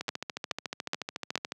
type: two click trains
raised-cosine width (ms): 0.2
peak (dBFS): -16 / -11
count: 22 / 4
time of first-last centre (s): 0.01-1.521 / 0.09-1.356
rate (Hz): 13.9 / 2.37
effects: high-pass 150 Hz 12 dB/octave